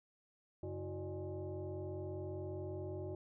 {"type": "tone with frequency modulation", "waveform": "sine", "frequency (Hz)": 138.59, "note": "C#3", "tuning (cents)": 0, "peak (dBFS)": -40, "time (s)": [0.63, 3.15], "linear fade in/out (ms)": 2, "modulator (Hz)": 232, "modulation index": 1.9, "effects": []}